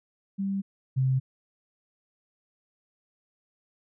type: tone pair in turn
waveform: sine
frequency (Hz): 196 / 131.23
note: G3 / C3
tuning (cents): 0 / +6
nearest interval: perfect fifth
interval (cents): 694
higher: first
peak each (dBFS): -26 / -21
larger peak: second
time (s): 0.38-0.62 / 0.96-1.2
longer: neither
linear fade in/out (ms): 20
effects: none